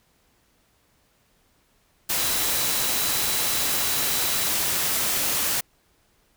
sine tone in noise, 3951 Hz, B7, in tune, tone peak -34 dBFS, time 2.18-4.49 s, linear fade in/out 10 ms, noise white, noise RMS -24 dBFS, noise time 2.09-5.61 s, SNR -13 dB, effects pink hiss -64 dBFS RMS until 6.36 s

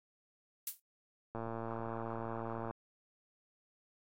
violet noise with exponential decay, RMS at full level -32 dBFS, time 0.67-0.8 s, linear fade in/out 2 ms, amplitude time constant 28 ms
click train, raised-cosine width 1 ms, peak -27 dBFS, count 156, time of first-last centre 1.35-2.71 s, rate 114 Hz
effects AAC 48 kbps

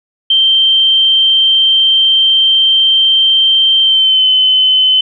sine tone with pitch glide, 3136 to 3047 Hz, G7 to G7, 0 to -50 cents, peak -6 dBFS, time 0.3-5.01 s, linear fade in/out 5 ms, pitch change -50 cents, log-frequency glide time 3.82-4.27 s, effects none

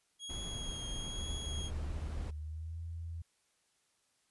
sawtooth tone with vibrato, 3290 Hz, G#7, 17 cents flat, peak -39 dBFS, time 0.19-1.71 s, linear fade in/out 50 ms, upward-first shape triangle, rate 1.1 Hz, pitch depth 23 cents each way
brown noise, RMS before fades -42 dBFS, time 0.29-2.31 s, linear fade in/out 10 ms
sine tone with pitch glide, 74.6 to 83.25 Hz, D2 to E2, +28 to +18 cents, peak -39 dBFS, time 1.18-3.22 s, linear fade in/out 5 ms, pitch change +190 cents, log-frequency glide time 2.3-2.8 s
effects white hiss -75 dBFS RMS until 4.3 s + resampled to 24000 Hz

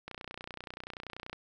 click train, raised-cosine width 0.3 ms, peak -25 dBFS, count 39, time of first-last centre 0.08-1.33 s, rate 30.4 Hz, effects none

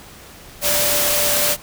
sine tone in noise, 587 Hz, D5, 1 cent flat, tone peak -24 dBFS, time 0.61-1.57 s, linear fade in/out 50 ms, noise white, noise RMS -18 dBFS, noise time 0.61-1.57 s, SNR -9 dB, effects pink hiss -41 dBFS RMS until 1.62 s

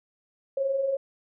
sine tone pair together, 523.3 / 545 Hz, C5 / C#5, 0 / -29 cents, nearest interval minor second, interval 71 cents, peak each -34 / -24 dBFS, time 0.57-0.97 s, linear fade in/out 5 ms, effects none

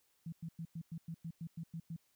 sine tone bursts, 164.81 Hz, E3, in tune, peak -40 dBFS, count 11, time 0.26-1.964 s, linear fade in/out 5 ms, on 64 ms, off 100 ms, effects white hiss -75 dBFS RMS until 2.15 s

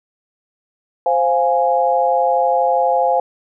sine chord, F minor, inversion second, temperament equal, 523.3 / 698.5 / 830.6 Hz, C5 / F5 / Ab5, 0 / 0 / 0 cents, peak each -17 dBFS, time 1.06-3.2 s, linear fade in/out 2 ms, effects none

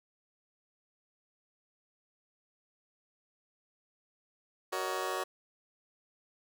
20% pulse chord, D# minor seventh, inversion first, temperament just, 373.4 / 466.7 / 560 / 622.3 Hz, F#4 / A#4 / C#5 / D#5, +16 / +2 / +18 / 0 cents, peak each -32 / -35 / -34 / -37 dBFS, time 4.72-5.24 s, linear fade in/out 10 ms, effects none

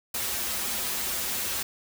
white noise with comb filter, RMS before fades -30 dBFS, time 0.14-1.63 s, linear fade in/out 5 ms, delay 6.7 ms, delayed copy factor -0.95, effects none

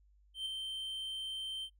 triangle tone with ADSR envelope, 3118 Hz, G7, 10 cents flat, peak -32 dBFS, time 0.34-1.7 s, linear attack 120 ms, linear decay 3 ms, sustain -4 dB, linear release 68 ms, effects noise-tail reverb RT60 0.1 s tail -18 dB re dry + added 50 Hz sine -63 dBFS peak until 1.79 s

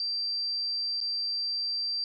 sine tone with dropouts, 4699 Hz, D8, in tune, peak -28 dBFS, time 0-2.04 s, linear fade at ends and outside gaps 1 ms, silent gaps 1.004-1.012 s, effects none

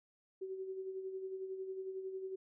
sine tone with tremolo, 380 Hz, F#4, 46 cents sharp, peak -38 dBFS, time 0.41-2.36 s, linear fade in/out 10 ms, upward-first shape sine, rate 11 Hz, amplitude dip 50%, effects none

